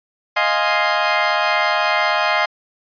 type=chord; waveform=20% pulse; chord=F minor seventh; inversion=third; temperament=equal; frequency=622.3 / 698.5 / 830.6 / 1046.5 Hz; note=Eb5 / F5 / Ab5 / C6; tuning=0 / 0 / 0 / 0 cents; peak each=-16 dBFS; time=0.36-2.46 s; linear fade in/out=10 ms; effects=resampled to 11025 Hz